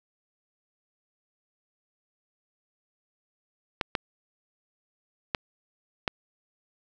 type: clicks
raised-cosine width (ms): 0.3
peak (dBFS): -9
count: 4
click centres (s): 3.812 / 3.952 / 5.348 / 6.078
effects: none